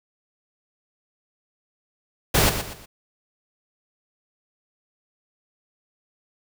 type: noise with echo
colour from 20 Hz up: pink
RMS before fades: -18 dBFS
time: 2.34-2.5 s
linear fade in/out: 10 ms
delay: 120 ms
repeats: 3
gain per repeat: -9 dB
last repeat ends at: 2.86 s
effects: none